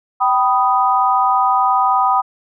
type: chord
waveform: sine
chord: G augmented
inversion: none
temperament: equal with one note detuned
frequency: 773.2 / 987.8 / 1244.5 Hz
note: G5 / B5 / D#6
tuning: -24 / 0 / 0 cents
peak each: -16 dBFS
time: 0.2-2.22 s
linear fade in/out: 20 ms
effects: none